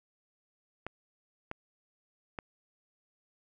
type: clicks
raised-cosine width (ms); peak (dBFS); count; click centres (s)
0.5; -22; 3; 0.866 / 1.514 / 2.388
effects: none